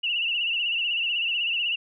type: tone with vibrato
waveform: sine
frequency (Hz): 2794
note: F7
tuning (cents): 0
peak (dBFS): -23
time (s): 0.03-1.76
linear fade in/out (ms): 10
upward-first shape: sine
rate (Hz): 16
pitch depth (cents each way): 85
effects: none